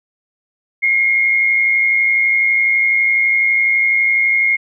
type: tone with amplitude modulation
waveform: sine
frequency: 2145 Hz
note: C7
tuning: 42 cents sharp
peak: -9 dBFS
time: 0.82-4.57 s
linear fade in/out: 20 ms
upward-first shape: sine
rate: 112 Hz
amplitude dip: 45%
effects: none